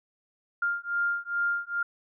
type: beating tone pair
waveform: sine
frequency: 1400 / 1402.4 Hz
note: F6 / F6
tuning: +4 / +7 cents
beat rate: 2.4 Hz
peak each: -29 dBFS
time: 0.62-1.83 s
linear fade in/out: 5 ms
effects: none